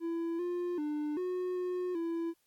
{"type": "tone with pitch steps", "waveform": "triangle", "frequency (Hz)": [334.3, 352.7, 298.7, 363.9, 361.6, 333.9], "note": ["E4", "F4", "D4", "F#4", "F#4", "E4"], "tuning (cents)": [24, 17, 29, -29, -40, 22], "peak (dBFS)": -30, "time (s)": [0, 2.34], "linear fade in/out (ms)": 50, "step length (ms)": 390, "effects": ["white hiss -75 dBFS RMS until 2.46 s", "AAC 64 kbps"]}